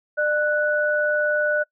sine tone pair together, 599.3 / 1480 Hz, D5 / F#6, +35 / 0 cents, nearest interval octave + major third, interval 1565 cents, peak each -21 dBFS, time 0.17-1.64 s, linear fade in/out 20 ms, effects noise-tail reverb RT60 0.1 s tail -24 dB re dry

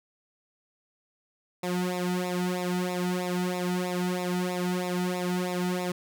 sawtooth tone with flanger, 180 Hz, F#3, 47 cents flat, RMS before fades -29 dBFS, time 1.63-5.92 s, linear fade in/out 5 ms, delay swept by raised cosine 0.64 to 1.84 ms, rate 3.1 Hz, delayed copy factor -1, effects none

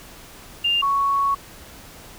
sine tone pair in turn, 2800 / 1111.8 Hz, F7 / C#6, +4 / +5 cents, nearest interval octave + major third, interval 1599 cents, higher first, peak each -17 dBFS, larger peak neither, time 0.64-0.82 / 0.82-1.35 s, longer second, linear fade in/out 10 ms, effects pink hiss -43 dBFS RMS until 2.18 s

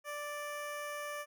15% pulse tone with notch filter, 587.3 Hz, D5, in tune, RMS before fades -41 dBFS, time 0.04-1.26 s, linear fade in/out 50 ms, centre 4300 Hz, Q 1.7, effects none

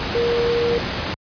sine tone in noise, 472.5 Hz, A#4, 23 cents sharp, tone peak -17 dBFS, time 0.15-0.78 s, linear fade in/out 0 ms, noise pink, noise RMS -24 dBFS, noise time 0-1.14 s, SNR +4 dB, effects high-pass 60 Hz 12 dB/octave + resampled to 11025 Hz

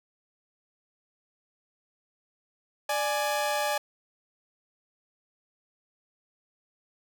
sawtooth tone pair together, 591 / 835.8 Hz, D5 / G#5, +11 / +11 cents, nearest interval tritone, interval 600 cents, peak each -25 dBFS, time 2.89-3.78 s, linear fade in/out 5 ms, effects none

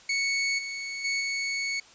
sawtooth tone with level steps, 2217 Hz, C#7, in tune, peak -21 / -29 / -22 / -24 dBFS, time 0.09-1.8 s, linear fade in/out 5 ms, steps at 0.58 / 1.04 / 1.2 s, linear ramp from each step 10 ms, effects white hiss -53 dBFS RMS until 1.94 s + resampled to 16000 Hz

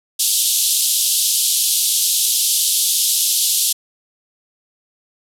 white band-pass noise, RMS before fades -17 dBFS, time 0.19-3.73 s, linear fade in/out 10 ms, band 3100 to 13000 Hz, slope 48 dB/octave, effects none

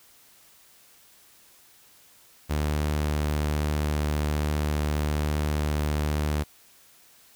sawtooth tone, 74.9 Hz, D2, 35 cents sharp, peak -20 dBFS, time 2.49-6.44 s, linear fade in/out 20 ms, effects white hiss -56 dBFS RMS until 7.35 s

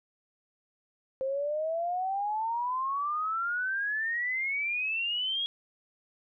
sine exponential sweep, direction up, 523 to 3322 Hz, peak -28 dBFS, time 1.21-5.46 s, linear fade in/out 0 ms, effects none

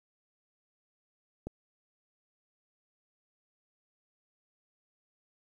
click, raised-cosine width 2 ms, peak -24 dBFS, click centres 1.47 s, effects 10-bit

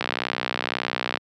click train, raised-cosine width 0.3 ms, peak -7 dBFS, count 73, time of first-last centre 0.01-1.173 s, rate 61.9 Hz, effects high-pass 150 Hz 12 dB/octave

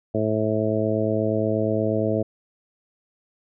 harmonic tone, 108.4 Hz, A2, 25 cents flat, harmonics 1 / 2 / 3 / 4 / 5 / 6, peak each -27 / -27 / -27 / -27 / -27 / -27 dBFS, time 0.14-2.23 s, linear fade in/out 10 ms, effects none

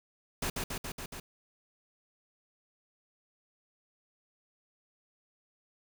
pink noise with echo, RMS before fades -33 dBFS, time 0.42-0.5 s, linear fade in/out 5 ms, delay 140 ms, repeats 5, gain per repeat -2 dB, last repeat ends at 1.2 s, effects none

